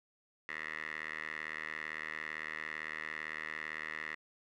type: tone with band-pass filter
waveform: 10% pulse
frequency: 77.78 Hz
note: D#2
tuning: in tune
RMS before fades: -42 dBFS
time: 0.49-4.15 s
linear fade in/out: 0 ms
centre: 1900 Hz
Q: 5.8
effects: none